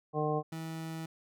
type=harmonic tone; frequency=151.9 Hz; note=D#3; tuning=41 cents flat; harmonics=1 / 2 / 3 / 4 / 5 / 7; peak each=-34 / -38 / -33 / -38 / -35 / -39 dBFS; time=0.13-0.43 s; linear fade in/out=50 ms
type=tone; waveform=30% pulse; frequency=161.7 Hz; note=E3; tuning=33 cents flat; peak=-35 dBFS; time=0.52-1.06 s; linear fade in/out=5 ms
effects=none

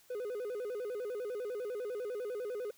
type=tone with vibrato; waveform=triangle; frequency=454.4 Hz; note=A#4; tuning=44 cents flat; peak=-34 dBFS; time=0.1-2.71 s; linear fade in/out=5 ms; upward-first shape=square; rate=10 Hz; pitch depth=160 cents each way; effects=white hiss -64 dBFS RMS until 2.77 s

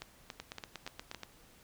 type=two click trains; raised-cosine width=0.2 ms; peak=-24 / -24 dBFS; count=8 / 5; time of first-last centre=0.4-1.233 / 0.02-1.147 s; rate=8.4 / 3.55 Hz; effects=pink hiss -61 dBFS RMS until 1.63 s

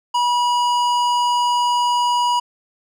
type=tone with hard clipping; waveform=sine; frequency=970 Hz; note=B5; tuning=31 cents flat; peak=-17 dBFS; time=0.14-2.4 s; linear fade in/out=10 ms; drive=13 dB; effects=none

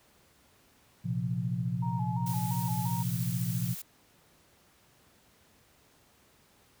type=chord; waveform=sine; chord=Bb suspended second; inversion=none; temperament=equal; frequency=116.54 / 130.81 / 174.61 Hz; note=Bb2 / C3 / F3; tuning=0 / 0 / 0 cents; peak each=-33 dBFS; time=1.04-3.75 s; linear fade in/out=20 ms
type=tone with vibrato; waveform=sine; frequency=893 Hz; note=A5; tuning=25 cents sharp; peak=-36 dBFS; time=1.82-3.03 s; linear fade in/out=10 ms; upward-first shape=square; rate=2.9 Hz; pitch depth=77 cents each way
type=noise; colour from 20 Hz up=blue; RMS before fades=-41 dBFS; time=2.26-3.82 s; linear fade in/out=5 ms
effects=pink hiss -63 dBFS RMS until 6.8 s + high-pass 60 Hz 12 dB/octave

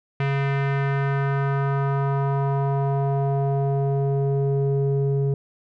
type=tone with low-pass filter sweep; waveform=square; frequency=138.59 Hz; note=C#3; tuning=in tune; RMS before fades=-22 dBFS; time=0.2-5.34 s; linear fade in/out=2 ms; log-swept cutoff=2300 to 350 Hz; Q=2.1; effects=none

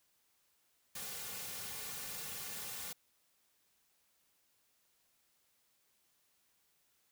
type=noise with comb filter; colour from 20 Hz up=white; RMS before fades=-44 dBFS; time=0.95-2.93 s; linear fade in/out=5 ms; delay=3.1 ms; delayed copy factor=-0.7; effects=white hiss -75 dBFS RMS until 7.11 s

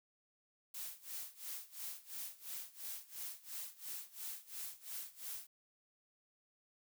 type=noise with tremolo; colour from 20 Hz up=blue; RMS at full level=-44 dBFS; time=0.74-5.47 s; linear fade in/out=5 ms; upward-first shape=sine; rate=2.9 Hz; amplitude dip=90%; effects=none

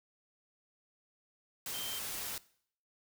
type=tone in noise; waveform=sine; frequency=3136 Hz; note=G7; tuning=in tune; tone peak=-42 dBFS; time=1.74-1.99 s; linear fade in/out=2 ms; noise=white; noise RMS=-40 dBFS; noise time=1.66-2.38 s; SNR=-5 dB; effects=noise-tail reverb RT60 0.6 s tail -20 dB re dry

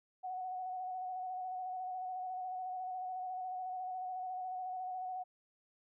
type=tone with vibrato; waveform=sine; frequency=740 Hz; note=F#5; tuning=in tune; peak=-38 dBFS; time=0.23-5.24 s; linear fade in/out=20 ms; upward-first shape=square; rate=14 Hz; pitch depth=21 cents each way; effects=none

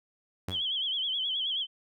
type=tone with exponential decay; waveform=sawtooth; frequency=92.6 Hz; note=F#2; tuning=2 cents sharp; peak=-26 dBFS; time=0.48-0.66 s; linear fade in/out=5 ms; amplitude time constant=38 ms
type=tone with vibrato; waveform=sine; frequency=3200 Hz; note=G7; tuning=35 cents sharp; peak=-28 dBFS; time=0.5-1.67 s; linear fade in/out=50 ms; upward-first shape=sine; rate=9.4 Hz; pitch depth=99 cents each way
effects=none

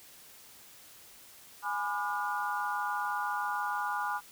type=chord; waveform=sine; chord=G# diminished seventh; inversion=none; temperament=just; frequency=830.6 / 996.7 / 1196.1 / 1435.3 Hz; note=G#5 / B5 / D6 / F6; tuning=0 / +16 / +31 / +47 cents; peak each=-35 / -36 / -37 / -36 dBFS; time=1.62-4.21 s; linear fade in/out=50 ms; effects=white hiss -54 dBFS RMS until 4.31 s

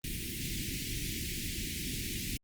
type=band-stop noise; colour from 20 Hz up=pink; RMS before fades=-37 dBFS; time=0.04-2.37 s; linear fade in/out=2 ms; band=360 to 2000 Hz; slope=48 dB/octave; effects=Opus 32 kbps

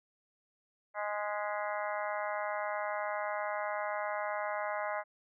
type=harmonic tone with a mistuned harmonic; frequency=207.7 Hz; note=G#3; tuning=in tune; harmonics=3 / 4 / 5 / 6 / 7 / 8 / 9 / 10; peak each=-37 / -39 / -41 / -43 / -44 / -45 / -46 / -47 dBFS; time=0.94-5.04 s; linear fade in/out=50 ms; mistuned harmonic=9; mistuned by=+68 cents; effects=none

